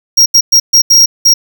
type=tone bursts at uneven times; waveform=square; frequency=5610 Hz; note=F8; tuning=7 cents sharp; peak=-3 dBFS; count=6; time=0.17-0.26 / 0.34-0.41 / 0.52-0.6 / 0.73-0.82 / 0.9-1.06 / 1.25-1.34 s; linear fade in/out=10 ms; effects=none